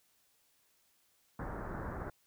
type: low-pass noise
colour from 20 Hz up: pink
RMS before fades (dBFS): -41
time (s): 1.39-2.1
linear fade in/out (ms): 5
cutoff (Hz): 1700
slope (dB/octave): 48
effects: white hiss -72 dBFS RMS until 2.26 s